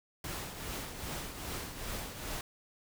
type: noise with tremolo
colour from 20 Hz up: pink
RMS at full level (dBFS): -38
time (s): 0.24-2.41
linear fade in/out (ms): 2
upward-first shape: triangle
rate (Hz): 2.5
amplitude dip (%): 60
effects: none